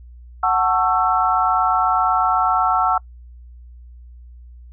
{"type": "chord", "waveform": "sine", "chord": "F# minor seventh", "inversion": "none", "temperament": "just", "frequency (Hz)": [740, 888, 1110, 1332], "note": ["F#5", "A5", "C#6", "E6"], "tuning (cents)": [0, 16, 2, 18], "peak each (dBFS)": [-19, -22, -23, -18], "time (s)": [0.43, 2.98], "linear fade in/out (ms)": 5, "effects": ["noise-tail reverb RT60 0.1 s tail -26 dB re dry", "added 60 Hz sine -38 dBFS peak until 4.72 s"]}